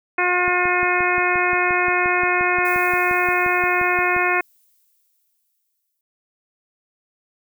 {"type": "harmonic tone", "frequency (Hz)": 358.3, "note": "F4", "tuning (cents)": 44, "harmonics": [1, 2, 3, 4, 5, 6, 7], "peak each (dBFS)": [-24, -24, -24, -24, -24, -24, -24], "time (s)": [0.18, 4.41], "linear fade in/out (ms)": 5}
{"type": "click train", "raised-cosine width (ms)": 3, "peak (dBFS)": -21, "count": 22, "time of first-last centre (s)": [0.48, 4.164], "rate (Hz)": 5.7}
{"type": "noise with exponential decay", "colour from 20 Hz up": "violet", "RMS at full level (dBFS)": -36, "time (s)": [2.65, 6.01], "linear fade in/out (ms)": 2, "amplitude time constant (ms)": 730}
{"effects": []}